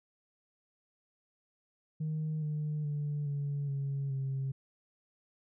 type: tone with pitch steps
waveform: sine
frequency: 155.4 / 151.06 / 146.85 / 142.75 / 138.77 / 134.89 Hz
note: D#3 / D3 / D3 / D3 / C#3 / C#3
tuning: -2 / +49 / 0 / -49 / +2 / -47 cents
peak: -30 dBFS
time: 2-4.52 s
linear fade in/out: 10 ms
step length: 420 ms
effects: tanh soft clip ceiling -29 dBFS